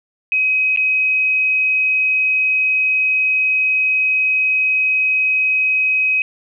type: tone with dropouts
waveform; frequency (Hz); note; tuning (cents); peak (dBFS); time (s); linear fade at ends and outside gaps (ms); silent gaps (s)
sine; 2532; D#7; +30; -13; 0.32-6.22; 1; 0.762-0.773
effects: none